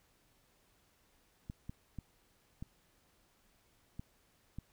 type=clicks; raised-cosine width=5 ms; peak=-30 dBFS; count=6; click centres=1.499 / 1.695 / 1.987 / 2.625 / 3.995 / 4.586 s; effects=pink hiss -71 dBFS RMS until 4.72 s